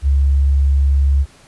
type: tone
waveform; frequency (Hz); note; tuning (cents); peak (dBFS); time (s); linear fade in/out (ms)
sine; 69.3; C#2; 0; -10; 0.02-1.26; 50
effects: pink hiss -47 dBFS RMS until 1.47 s + resampled to 24000 Hz